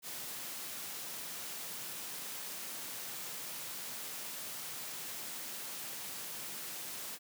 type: high-pass noise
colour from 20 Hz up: white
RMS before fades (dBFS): -43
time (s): 0.02-7.19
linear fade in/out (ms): 50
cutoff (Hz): 110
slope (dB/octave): 96
effects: none